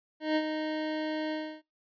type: tone with ADSR envelope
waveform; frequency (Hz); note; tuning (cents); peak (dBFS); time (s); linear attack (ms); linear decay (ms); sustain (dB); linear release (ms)
25% pulse; 310; D#4; -6; -20; 0.2-1.62; 160; 55; -7; 300
effects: noise-tail reverb RT60 0.2 s tail -24 dB re dry + resampled to 11025 Hz